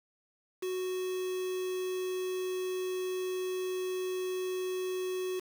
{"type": "tone with quantisation", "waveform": "triangle", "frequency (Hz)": 369.6, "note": "F#4", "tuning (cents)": -2, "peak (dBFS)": -30, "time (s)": [0.62, 5.4], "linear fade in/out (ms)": 10, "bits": 7, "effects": []}